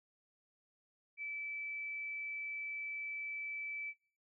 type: tone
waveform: sine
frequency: 2312 Hz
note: D7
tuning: 28 cents flat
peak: -39 dBFS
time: 1.17-3.94 s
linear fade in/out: 50 ms
effects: noise-tail reverb RT60 0.5 s tail -23 dB re dry